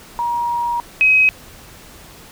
sine tone pair in turn, 950 / 2536 Hz, A#5 / D#7, +33 / +32 cents, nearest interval octave + perfect fourth, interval 1699 cents, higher second, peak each -17 / -9 dBFS, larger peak second, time 0.19-0.8 / 1.01-1.29 s, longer first, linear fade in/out 0 ms, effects pink hiss -41 dBFS RMS until 2.31 s

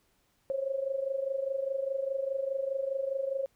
sine tone with amplitude modulation, 541 Hz, C#5, 42 cents flat, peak -26 dBFS, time 0.5-3.46 s, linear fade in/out 0 ms, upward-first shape sine, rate 24.9 Hz, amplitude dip 75%, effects pink hiss -71 dBFS RMS until 3.55 s

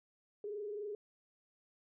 sine tone with frequency modulation, 415.6 Hz, G#4, 1 cent sharp, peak -39 dBFS, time 0.44-0.95 s, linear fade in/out 2 ms, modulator 23.8 Hz, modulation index 0.68, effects none

